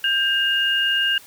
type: tone pair together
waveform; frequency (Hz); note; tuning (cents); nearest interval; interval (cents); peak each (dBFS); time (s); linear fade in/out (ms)
sine; 1590 / 2836; G6 / F7; +24 / +26; minor seventh; 1002; -21 / -19; 0.04-1.18; 2
effects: white hiss -46 dBFS RMS until 1.26 s